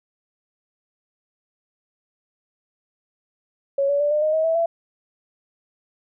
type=tone with pitch steps; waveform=sine; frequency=554.4 / 569.7 / 585.3 / 601.4 / 618 / 635 / 652.5 / 670.4 Hz; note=C#5 / C#5 / D5 / D5 / D#5 / D#5 / E5 / E5; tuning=0 / +47 / -6 / +41 / -12 / +35 / -18 / +29 cents; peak=-17 dBFS; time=3.78-4.66 s; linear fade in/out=5 ms; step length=110 ms; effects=none